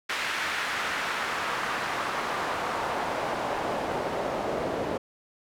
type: noise with band-pass filter sweep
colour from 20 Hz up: pink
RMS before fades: -30 dBFS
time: 0.09-4.98 s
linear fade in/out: 10 ms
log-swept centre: 2000 to 490 Hz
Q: 1.2
effects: none

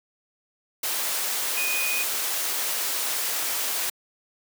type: tone in noise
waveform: sine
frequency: 2479 Hz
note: D#7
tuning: 7 cents flat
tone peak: -26 dBFS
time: 1.57-2.03 s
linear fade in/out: 5 ms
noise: white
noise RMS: -27 dBFS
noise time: 0.83-3.9 s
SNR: -2 dB
effects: high-pass 400 Hz 12 dB/octave

